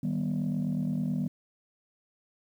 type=chord; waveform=sine; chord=Eb augmented; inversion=none; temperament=just; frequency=155.56 / 194.45 / 243.1 Hz; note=Eb3 / G3 / B3; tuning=0 / -14 / -27 cents; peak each=-30 dBFS; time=0.03-1.28 s; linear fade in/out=5 ms; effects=tanh soft clip ceiling -23 dBFS + 10-bit